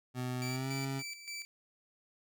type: tone with pitch glide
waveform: 25% pulse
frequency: 125.8 to 135.61 Hz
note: B2 to C#3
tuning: +32 to -38 cents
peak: -31 dBFS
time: 0.14-1.03 s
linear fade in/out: 50 ms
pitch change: +130 cents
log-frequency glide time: 0.45-0.72 s
type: tone with tremolo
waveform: 20% pulse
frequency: 2322 Hz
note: D7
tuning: 20 cents flat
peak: -35 dBFS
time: 0.42-1.45 s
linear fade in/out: 0 ms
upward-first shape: square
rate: 3.5 Hz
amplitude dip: 65%
effects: none

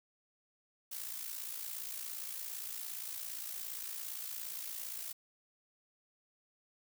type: noise with amplitude modulation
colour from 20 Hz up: blue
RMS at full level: -40 dBFS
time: 0.91-5.13 s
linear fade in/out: 10 ms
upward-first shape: sine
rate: 57.4 Hz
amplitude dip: 60%
effects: none

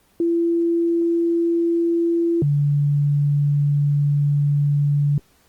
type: tone pair in turn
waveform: sine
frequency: 337.9 / 144.39 Hz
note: E4 / D3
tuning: +43 / -29 cents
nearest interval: octave + minor third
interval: 1472 cents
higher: first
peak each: -16 / -15 dBFS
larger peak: second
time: 0.2-2.42 / 2.42-5.18 s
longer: second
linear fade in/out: 2 ms
effects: pink hiss -58 dBFS RMS until 5.48 s + Opus 24 kbps

